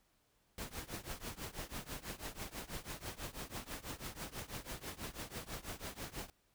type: noise with tremolo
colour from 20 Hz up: pink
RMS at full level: -42 dBFS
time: 0.58-6.3 s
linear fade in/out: 2 ms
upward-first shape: triangle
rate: 6.1 Hz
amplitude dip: 95%
effects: pink hiss -75 dBFS RMS until 6.54 s